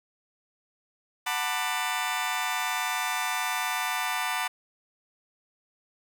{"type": "chord", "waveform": "20% pulse", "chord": "B minor seventh", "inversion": "second", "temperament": "just", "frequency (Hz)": [740.8, 889, 987.8, 1185.3], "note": ["F#5", "A5", "B5", "D6"], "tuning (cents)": [2, 18, 0, 16], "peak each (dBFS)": -28, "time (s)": [1.26, 4.48], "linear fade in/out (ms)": 10, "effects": []}